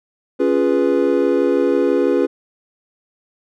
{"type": "chord", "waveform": "triangle", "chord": "C# dominant seventh", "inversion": "none", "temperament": "equal", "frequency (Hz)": [277.2, 349.2, 415.3, 493.9], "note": ["C#4", "E#4", "G#4", "B4"], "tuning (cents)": [0, 0, 0, 0], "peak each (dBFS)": -17, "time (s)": [0.39, 2.27], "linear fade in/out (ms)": 20, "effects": []}